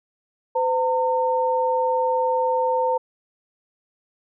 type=tone pair together; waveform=sine; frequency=509.5 / 910 Hz; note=C5 / A#5; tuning=-46 / -42 cents; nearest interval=minor seventh; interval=1004 cents; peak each=-21 dBFS; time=0.55-2.98 s; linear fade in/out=10 ms; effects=none